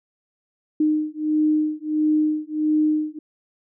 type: beating tone pair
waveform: sine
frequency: 305.8 / 307.3 Hz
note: D#4 / D#4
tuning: -30 / -21 cents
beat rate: 1.5 Hz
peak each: -21 dBFS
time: 0.8-3.19 s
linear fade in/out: 5 ms
effects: none